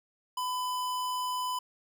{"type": "tone", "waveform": "square", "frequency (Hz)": 1003, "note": "B5", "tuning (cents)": 26, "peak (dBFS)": -31, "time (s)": [0.37, 1.59], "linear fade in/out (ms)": 5, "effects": []}